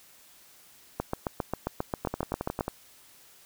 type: two click trains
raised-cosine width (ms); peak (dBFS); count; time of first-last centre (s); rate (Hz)
1; -14 / -16; 13 / 8; 1-2.609 / 2.05-2.681; 7.46 / 11.1
effects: white hiss -56 dBFS RMS until 3.45 s